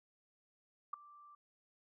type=tone with ADSR envelope; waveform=sine; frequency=1174.7 Hz; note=D6; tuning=in tune; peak=-33 dBFS; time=0.93-1.35 s; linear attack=7 ms; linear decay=6 ms; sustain=-23 dB; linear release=4 ms; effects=none